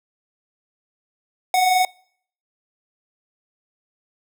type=tone pair together; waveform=square; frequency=718.1 / 740 Hz; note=F5 / F#5; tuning=+48 / 0 cents; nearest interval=minor second; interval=52 cents; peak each=-26 / -16 dBFS; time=1.54-1.85 s; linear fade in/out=2 ms; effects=noise-tail reverb RT60 0.6 s tail -24 dB re dry